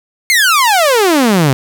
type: exponential sweep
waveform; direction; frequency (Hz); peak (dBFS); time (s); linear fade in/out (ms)
sawtooth; down; 2190 to 126.9; -4; 0.3-1.53; 0
effects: none